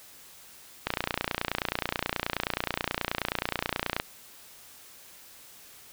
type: click train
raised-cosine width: 0.3 ms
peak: -10 dBFS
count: 93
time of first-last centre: 0.87-3.999 s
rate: 29.4 Hz
effects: white hiss -51 dBFS RMS until 5.92 s